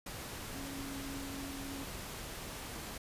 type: tone in noise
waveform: sine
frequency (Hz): 274.7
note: C#4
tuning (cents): -16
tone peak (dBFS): -43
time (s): 0.55-1.84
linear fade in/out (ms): 5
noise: pink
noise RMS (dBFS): -44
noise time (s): 0.06-2.98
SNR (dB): -2
effects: resampled to 32000 Hz